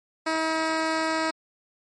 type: tone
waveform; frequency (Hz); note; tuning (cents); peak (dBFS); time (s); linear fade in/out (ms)
10% pulse; 320; D#4; +49; -15; 0.26-1.31; 10
effects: low-pass 7000 Hz 12 dB/octave + MP3 48 kbps